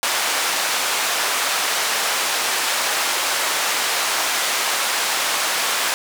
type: band-pass noise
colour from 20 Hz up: pink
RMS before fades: -21 dBFS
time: 0.03-5.94 s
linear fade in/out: 0 ms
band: 830 to 11000 Hz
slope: 12 dB/octave
effects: none